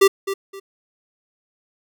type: tone with echo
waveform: square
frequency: 391.5 Hz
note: G4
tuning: 2 cents flat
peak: -10 dBFS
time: 0.01-0.08 s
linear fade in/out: 10 ms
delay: 260 ms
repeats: 2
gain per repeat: -12 dB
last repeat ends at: 0.6 s
effects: none